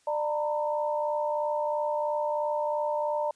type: tone cluster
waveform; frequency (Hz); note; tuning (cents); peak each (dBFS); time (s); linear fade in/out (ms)
sine; 596 / 907 / 970; D5 / A#5 / B5; +25 / -48 / -31; -28 / -30 / -37; 0.07-3.31; 5
effects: white hiss -66 dBFS RMS until 3.35 s + resampled to 22050 Hz